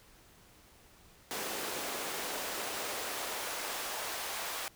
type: noise with high-pass filter sweep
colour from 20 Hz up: pink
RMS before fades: -38 dBFS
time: 1.31-4.68 s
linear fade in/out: 0 ms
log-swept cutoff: 330 to 730 Hz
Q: 0.92
effects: pink hiss -60 dBFS RMS until 4.75 s